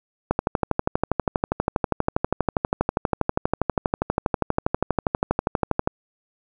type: click train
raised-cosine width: 1 ms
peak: -5 dBFS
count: 70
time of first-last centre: 0.31-5.875 s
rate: 12.4 Hz
effects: none